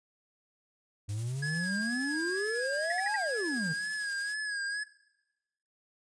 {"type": "exponential two-way sweep", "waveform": "triangle", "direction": "up then down", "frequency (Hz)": [99, 880, 144.5], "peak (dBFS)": -30, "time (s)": [1.08, 3.74], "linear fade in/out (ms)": 20, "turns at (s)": 3.15}
{"type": "noise with tremolo", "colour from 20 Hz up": "blue", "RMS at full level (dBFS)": -44, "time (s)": [1.09, 4.34], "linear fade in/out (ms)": 0, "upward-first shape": "sine", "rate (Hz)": 11, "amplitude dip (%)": 40}
{"type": "tone with vibrato", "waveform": "square", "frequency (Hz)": 1661.2, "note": "G#6", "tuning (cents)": 0, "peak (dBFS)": -33, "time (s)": [1.42, 4.84], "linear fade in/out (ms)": 10, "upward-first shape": "sine", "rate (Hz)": 2.1, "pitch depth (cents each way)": 60}
{"type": "tone bursts", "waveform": "sine", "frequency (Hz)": 1924, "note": "B6", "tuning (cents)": -46, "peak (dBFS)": -30, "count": 4, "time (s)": [2.9, 3.16], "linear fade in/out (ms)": 2, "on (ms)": 20, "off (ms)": 60}
{"effects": ["noise-tail reverb RT60 1.0 s tail -20 dB re dry", "resampled to 22050 Hz"]}